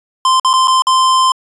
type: tone with dropouts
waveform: square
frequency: 1040 Hz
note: C6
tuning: 11 cents flat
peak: -9 dBFS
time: 0.25-1.32 s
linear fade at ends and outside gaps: 2 ms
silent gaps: 0.398-0.447 / 0.532-0.537 / 0.674-0.68 / 0.821-0.869 s
effects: resampled to 22050 Hz